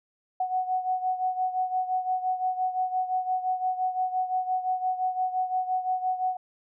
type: beating tone pair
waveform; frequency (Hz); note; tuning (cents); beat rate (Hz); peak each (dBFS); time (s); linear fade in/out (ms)
sine; 740 / 745.8; F#5 / F#5; 0 / +14; 5.8; -26 / -31; 0.4-6.37; 5
effects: none